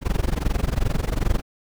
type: noise with amplitude modulation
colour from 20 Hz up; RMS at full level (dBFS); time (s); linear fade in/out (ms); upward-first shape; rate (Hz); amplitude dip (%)
brown; -18; 0.01-1.42; 50; sine; 22.5; 95
effects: none